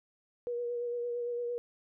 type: tone with vibrato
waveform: sine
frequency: 480 Hz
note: B4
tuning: 49 cents flat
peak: -32 dBFS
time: 0.47-1.58 s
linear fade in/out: 0 ms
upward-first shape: sine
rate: 8.8 Hz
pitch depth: 21 cents each way
effects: none